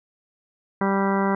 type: harmonic tone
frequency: 196 Hz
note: G3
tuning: in tune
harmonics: 1 / 2 / 3 / 4 / 5 / 6 / 7 / 8 / 10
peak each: -22 / -26 / -30 / -30 / -27 / -32 / -33 / -34 / -36 dBFS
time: 0.81-1.35 s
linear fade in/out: 2 ms
effects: none